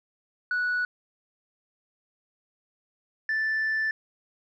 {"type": "tone pair in turn", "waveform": "sine", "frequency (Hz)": [1473, 1760.8], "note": ["F#6", "A6"], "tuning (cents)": [-8, 1], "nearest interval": "minor third", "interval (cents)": 309, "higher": "second", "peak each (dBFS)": -22, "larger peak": "neither", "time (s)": [[0.51, 0.85], [3.29, 3.91]], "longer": "second", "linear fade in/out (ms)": 2, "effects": ["tanh soft clip ceiling -22 dBFS"]}